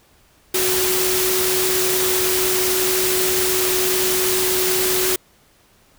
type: tone in noise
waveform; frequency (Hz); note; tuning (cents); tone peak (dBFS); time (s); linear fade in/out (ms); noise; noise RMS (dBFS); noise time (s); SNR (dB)
sine; 370.8; F#4; +4; -21; 0.54-5.16; 5; white; -20; 0.54-5.16; -4
effects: pink hiss -55 dBFS RMS until 5.98 s